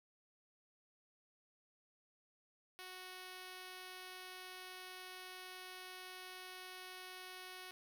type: tone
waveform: 5% pulse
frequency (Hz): 369.1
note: F#4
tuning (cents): -4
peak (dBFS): -38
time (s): 2.79-7.71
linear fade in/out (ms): 0
effects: 12-bit